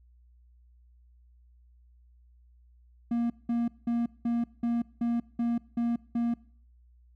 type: tone bursts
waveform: triangle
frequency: 235.3 Hz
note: A#3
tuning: 16 cents sharp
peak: -23 dBFS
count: 9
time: 3.11-6.34 s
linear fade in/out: 5 ms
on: 190 ms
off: 190 ms
effects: noise-tail reverb RT60 0.6 s tail -23 dB re dry + added 60 Hz sine -56 dBFS peak until 7.15 s